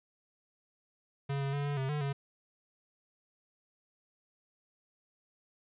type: tone with pitch steps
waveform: square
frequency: 139.5 / 138.1 / 142.8 / 143.9 / 133.5 / 148.6 / 139.4 Hz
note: C#3 / C#3 / D3 / D3 / C3 / D3 / C#3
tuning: +11 / -6 / -48 / -35 / +35 / +21 / +10 cents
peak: -32 dBFS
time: 1.29-2.13 s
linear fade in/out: 10 ms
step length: 120 ms
effects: resampled to 8000 Hz + 11-bit